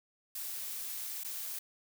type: noise with dropouts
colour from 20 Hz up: blue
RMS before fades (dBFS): -40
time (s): 0.35-1.59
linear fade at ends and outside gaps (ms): 5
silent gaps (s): 1.236-1.245
effects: none